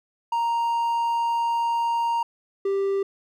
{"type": "tone pair in turn", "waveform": "triangle", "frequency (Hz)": [932.3, 393.2], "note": ["A#5", "G4"], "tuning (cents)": [0, 5], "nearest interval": "octave + minor third", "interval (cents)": 1495, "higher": "first", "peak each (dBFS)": -19, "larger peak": "neither", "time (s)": [[0.32, 2.23], [2.65, 3.03]], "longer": "first", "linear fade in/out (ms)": 5, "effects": []}